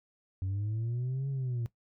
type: linear two-way sweep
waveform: sine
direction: up then down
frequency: 92.5 to 138.59 to 114.7 Hz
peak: -28 dBFS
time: 0.42-1.66 s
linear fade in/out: 0 ms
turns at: 1.29 s
effects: noise-tail reverb RT60 0.1 s tail -19 dB re dry + tanh soft clip ceiling -29 dBFS